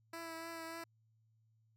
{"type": "tone with vibrato", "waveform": "10% pulse", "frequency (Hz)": 329.6, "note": "E4", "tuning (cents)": 0, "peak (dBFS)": -36, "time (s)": [0.13, 0.84], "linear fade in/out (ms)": 5, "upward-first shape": "triangle", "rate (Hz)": 3.4, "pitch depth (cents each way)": 23, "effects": ["added 111 Hz sine -70 dBFS peak until 1.76 s"]}